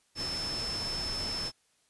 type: tone in noise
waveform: sine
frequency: 5274 Hz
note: E8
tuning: in tune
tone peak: -33 dBFS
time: 0.15-1.52 s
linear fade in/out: 50 ms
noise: pink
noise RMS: -39 dBFS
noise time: 0.15-1.52 s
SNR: +3 dB
effects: white hiss -70 dBFS RMS until 1.89 s + resampled to 24000 Hz